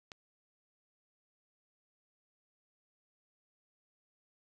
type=click; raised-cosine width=0.2 ms; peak=-28 dBFS; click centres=0.118 s; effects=none